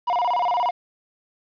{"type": "tone with vibrato", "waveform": "triangle", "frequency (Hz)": 830, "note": "G#5", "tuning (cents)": -1, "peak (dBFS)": -17, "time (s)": [0.07, 0.71], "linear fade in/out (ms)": 10, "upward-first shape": "square", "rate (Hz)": 17, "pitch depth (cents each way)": 270, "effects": ["resampled to 11025 Hz", "8-bit"]}